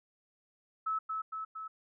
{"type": "tone with echo", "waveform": "sine", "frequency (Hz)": 1300, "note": "E6", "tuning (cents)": -24, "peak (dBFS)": -30, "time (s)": [0.86, 0.99], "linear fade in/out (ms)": 10, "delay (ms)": 230, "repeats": 3, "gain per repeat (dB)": -3, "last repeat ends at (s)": 1.68, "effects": []}